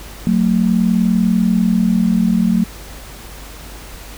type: tone pair together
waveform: sine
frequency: 184.8 / 225.1 Hz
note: F#3 / A3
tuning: -2 / +40 cents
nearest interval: minor third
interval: 342 cents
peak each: -14 dBFS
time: 0.27-2.64 s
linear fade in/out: 0 ms
effects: added 50 Hz sine -35 dBFS peak until 4.17 s + pink hiss -36 dBFS RMS until 4.17 s